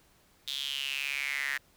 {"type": "tone with high-pass filter sweep", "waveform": "square", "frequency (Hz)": 69.3, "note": "C#2", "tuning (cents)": 0, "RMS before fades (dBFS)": -34, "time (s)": [0.47, 1.58], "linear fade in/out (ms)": 10, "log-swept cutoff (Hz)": [3600, 1800], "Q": 7.4, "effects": ["pink hiss -64 dBFS RMS until 1.76 s"]}